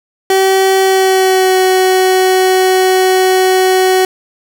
30% pulse tone with pitch glide, 382.8 to 373.8 Hz, G4 to F#4, -41 to +18 cents, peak -5 dBFS, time 0.3-4.05 s, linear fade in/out 2 ms, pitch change -41 cents, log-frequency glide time 0.8-1.57 s, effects none

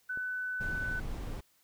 sine tone, 1500 Hz, F#6, 23 cents sharp, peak -33 dBFS, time 0.09-1 s, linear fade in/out 10 ms
click, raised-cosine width 2 ms, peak -36 dBFS, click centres 0.174 s
brown noise, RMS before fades -38 dBFS, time 0.6-1.41 s, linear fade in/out 10 ms
effects white hiss -69 dBFS RMS until 1.63 s

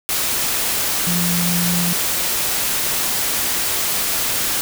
sine tone in noise, 174.61 Hz, F3, in tune, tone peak -19 dBFS, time 1.07-1.93 s, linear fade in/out 0 ms, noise white, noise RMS -20 dBFS, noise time 0.09-4.61 s, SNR -2 dB, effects none

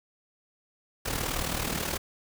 pink noise with amplitude modulation, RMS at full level -28 dBFS, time 1.05-1.98 s, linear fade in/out 10 ms, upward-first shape sine, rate 38.6 Hz, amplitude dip 65%, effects none

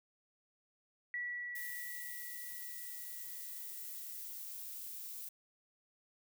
sine tone with exponential decay, 1944 Hz, B6, 28 cents flat, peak -36 dBFS, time 1.14-4.41 s, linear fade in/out 1 ms, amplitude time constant 710 ms
violet noise, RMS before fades -46 dBFS, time 1.55-5.29 s, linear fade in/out 5 ms
effects none

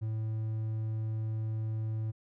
triangle tone, 110 Hz, A2, in tune, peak -29 dBFS, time 0.01-2.12 s, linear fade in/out 20 ms, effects none

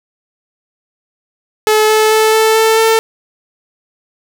sawtooth tone with pitch steps, 430.6 / 433.8 / 437.1 / 440.4 / 443.7 / 447.1 Hz, A4 / A4 / A4 / A4 / A4 / A4, -37 / -25 / -11 / +2 / +14 / +28 cents, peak -4 dBFS, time 1.67-2.99 s, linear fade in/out 0 ms, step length 220 ms, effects none

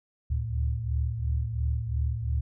sine tone cluster, 71.3 / 74.2 / 113.1 Hz, C#2 / D2 / A2, +49 / +18 / +48 cents, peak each -30 dBFS, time 0.3-2.41 s, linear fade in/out 10 ms, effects none

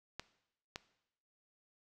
clicks, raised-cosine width 0.2 ms, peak -23 dBFS, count 2, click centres 0.196 / 0.759 s, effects noise-tail reverb RT60 0.8 s tail -17 dB re dry

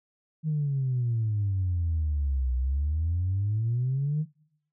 sine exponential two-way sweep, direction down then up, 158.8 to 61.74 to 158.8 Hz, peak -23 dBFS, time 0.43-4.26 s, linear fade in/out 50 ms, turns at 2.54 s, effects noise-tail reverb RT60 0.7 s tail -22 dB re dry + tanh soft clip ceiling -20 dBFS

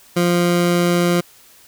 20% pulse tone, 174.61 Hz, F3, in tune, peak -9 dBFS, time 0.16-1.21 s, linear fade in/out 10 ms, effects white hiss -48 dBFS RMS until 1.67 s

